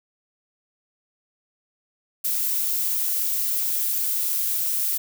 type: noise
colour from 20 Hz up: violet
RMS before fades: -24 dBFS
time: 2.24-4.98 s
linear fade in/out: 10 ms
effects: none